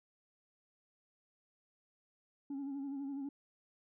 sine tone with vibrato, 277.2 Hz, C#4, in tune, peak -36 dBFS, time 2.5-3.29 s, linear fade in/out 5 ms, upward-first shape sine, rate 12 Hz, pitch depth 50 cents each way, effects tanh soft clip ceiling -37 dBFS

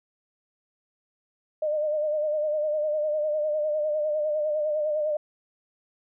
sine tone with vibrato, 607 Hz, D#5, 43 cents flat, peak -23 dBFS, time 1.62-5.17 s, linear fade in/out 5 ms, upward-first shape sine, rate 9.9 Hz, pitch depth 47 cents each way, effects none

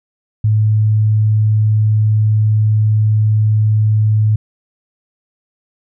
sine tone, 107.5 Hz, A2, 40 cents flat, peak -9 dBFS, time 0.44-4.36 s, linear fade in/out 5 ms, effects none

